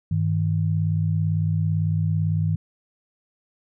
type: tone pair together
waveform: sine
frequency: 100 / 157.9 Hz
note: G2 / D#3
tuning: +35 / +26 cents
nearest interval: minor sixth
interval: 791 cents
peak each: -22 dBFS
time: 0.11-2.56 s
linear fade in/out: 5 ms
effects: none